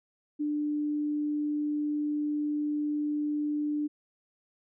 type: tone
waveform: sine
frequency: 297 Hz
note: D4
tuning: 20 cents sharp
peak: -27 dBFS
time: 0.39-3.88 s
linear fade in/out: 20 ms
effects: none